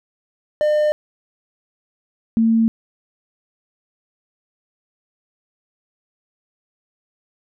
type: tone pair in turn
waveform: triangle / sine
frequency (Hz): 603 / 225.9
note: D5 / A3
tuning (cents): +46 / +46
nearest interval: octave + perfect fourth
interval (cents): 1700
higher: first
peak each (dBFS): -12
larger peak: neither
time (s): 0.61-0.92 / 2.37-2.68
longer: neither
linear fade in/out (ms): 0
effects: none